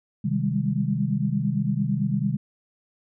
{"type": "chord", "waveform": "sine", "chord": "Ab major seventh", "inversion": "first", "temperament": "equal with one note detuned", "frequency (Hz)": [130.81, 155.56, 196, 204.9], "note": ["C3", "Eb3", "G3", "Ab3"], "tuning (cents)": [0, 0, 0, -23], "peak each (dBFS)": -27, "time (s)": [0.24, 2.37], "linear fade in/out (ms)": 10, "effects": []}